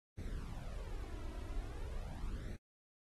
brown noise with flanger, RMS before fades -43 dBFS, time 0.17-2.57 s, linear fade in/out 20 ms, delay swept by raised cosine 0.49 to 3.09 ms, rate 0.42 Hz, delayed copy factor +0.7, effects AAC 32 kbps

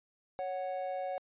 triangle tone pair together, 554.4 / 740 Hz, C#5 / F#5, 0 / 0 cents, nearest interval perfect fourth, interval 500 cents, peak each -35 / -35 dBFS, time 0.39-1.18 s, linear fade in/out 0 ms, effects resampled to 8000 Hz

